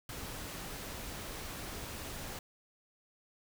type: noise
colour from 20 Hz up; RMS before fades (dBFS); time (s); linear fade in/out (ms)
pink; -43; 0.09-2.39; 2
effects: none